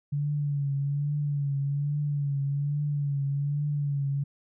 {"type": "tone with vibrato", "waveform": "sine", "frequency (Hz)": 143.1, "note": "D3", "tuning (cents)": -45, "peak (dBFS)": -25, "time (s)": [0.12, 4.24], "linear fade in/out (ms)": 10, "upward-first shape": "triangle", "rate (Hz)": 1.2, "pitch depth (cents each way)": 56, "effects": []}